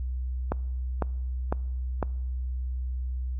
click train, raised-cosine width 1 ms, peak -12 dBFS, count 4, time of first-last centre 0.52-2.028 s, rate 1.99 Hz, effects noise-tail reverb RT60 1.0 s tail -25 dB re dry + added 63 Hz sine -28 dBFS peak until 3.39 s

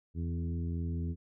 harmonic tone with a mistuned harmonic, 84.4 Hz, E2, 41 cents sharp, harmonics 1 / 2 / 3 / 4 / 5, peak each -33 / -38 / -42 / -48 / -52 dBFS, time 0.14-1.16 s, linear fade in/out 50 ms, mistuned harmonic 2, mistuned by -17 cents, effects none

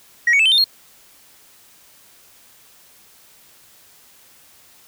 sine tone with pitch steps, 1900 / 2234 / 2626 / 3087 / 3628 / 4265 Hz, A#6 / C#7 / E7 / G7 / A#7 / C8, +33 / +13 / -7 / -27 / -48 / +32 cents, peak -9 dBFS, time 0.27-0.642 s, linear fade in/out 5 ms, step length 62 ms, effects tanh soft clip ceiling -10 dBFS + white hiss -50 dBFS RMS until 4.87 s

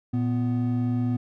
triangle tone pair together, 117 / 247.7 Hz, A#2 / B3, +7 / +5 cents, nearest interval octave + minor second, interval 1298 cents, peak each -23 dBFS, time 0.13-1.17 s, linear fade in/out 10 ms, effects none

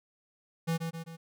square tone with echo, 164.81 Hz, E3, in tune, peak -28 dBFS, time 0.67-0.78 s, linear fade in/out 20 ms, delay 130 ms, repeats 3, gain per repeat -5 dB, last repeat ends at 1.17 s, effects none

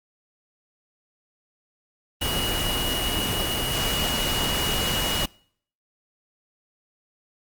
sine tone in noise, 2900 Hz, F#7, 35 cents flat, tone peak -28 dBFS, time 2.21-5.26 s, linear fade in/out 10 ms, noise pink, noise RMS -26 dBFS, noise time 2.21-5.26 s, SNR -5 dB, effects noise-tail reverb RT60 0.6 s tail -25 dB re dry + Opus 32 kbps

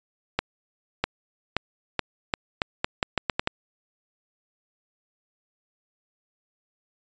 accelerating click train, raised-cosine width 0.3 ms, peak -6 dBFS, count 12, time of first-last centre 0.39-3.474 s, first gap 650 ms, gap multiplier 0.81, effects resampled to 16000 Hz

